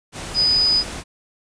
sine tone in noise, 4978 Hz, D#8, in tune, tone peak -14 dBFS, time 0.34-0.84 s, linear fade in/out 50 ms, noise pink, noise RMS -31 dBFS, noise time 0.12-1.04 s, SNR +14 dB, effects resampled to 22050 Hz

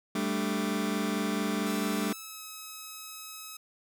sawtooth chord, G suspended second, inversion none, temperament just, 196 / 220.5 / 294 Hz, G3 / A3 / D4, 0 / +4 / +2 cents, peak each -28 / -28 / -29 dBFS, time 0.15-2.13 s, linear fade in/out 5 ms
5% pulse tone with pitch glide, 1318.5 to 1281.7 Hz, E6 to E6, 0 to -49 cents, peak -30 dBFS, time 1.66-3.57 s, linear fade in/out 5 ms, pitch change -49 cents, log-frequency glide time 1.95-2.43 s
effects none

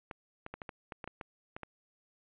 clicks, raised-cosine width 0.5 ms, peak -26 dBFS, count 11, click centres 0.112 / 0.464 / 0.54 / 0.618 / 0.692 / 0.922 / 1.042 / 1.076 / 1.212 / 1.565 / 1.633 s, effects resampled to 8000 Hz

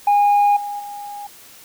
sine tone with level steps, 818 Hz, G#5, 26 cents flat, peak -9 / -24 / -29 dBFS, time 0.07-1.27 s, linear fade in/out 5 ms, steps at 0.56 / 0.79 s, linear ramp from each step 10 ms, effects tanh soft clip ceiling -10 dBFS + white hiss -44 dBFS RMS until 1.64 s

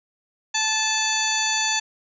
harmonic tone with a mistuned harmonic, 873 Hz, A5, 14 cents flat, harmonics 1 / 2 / 3 / 4 / 5 / 7 / 8, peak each -28 / -28 / -28 / -28 / -28 / -28 / -28 dBFS, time 0.54-1.8 s, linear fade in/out 10 ms, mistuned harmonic 5, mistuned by +55 cents, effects none

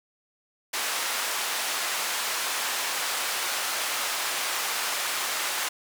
pink band-pass noise, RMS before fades -29 dBFS, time 0.73-5.69 s, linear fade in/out 10 ms, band 910 to 14000 Hz, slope 12 dB/octave, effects none

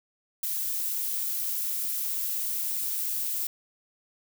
violet noise, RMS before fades -30 dBFS, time 0.43-3.47 s, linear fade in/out 2 ms, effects none

